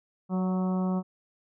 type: harmonic tone with a mistuned harmonic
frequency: 185 Hz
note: F#3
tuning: in tune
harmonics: 1 / 2 / 3 / 4 / 5 / 6 / 7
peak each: -25 / -37 / -39 / -40 / -43 / -43 / -47 dBFS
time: 0.29-1.03 s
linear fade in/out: 50 ms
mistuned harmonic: 3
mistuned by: +20 cents
effects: none